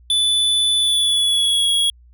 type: tone with pitch glide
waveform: square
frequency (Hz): 3485 to 3326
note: A7 to G#7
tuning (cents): -17 to +2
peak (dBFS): -15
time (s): 0.1-1.9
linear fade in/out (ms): 2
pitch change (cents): -81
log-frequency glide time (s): 0.78-1.69
effects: added 60 Hz sine -45 dBFS peak until 2.13 s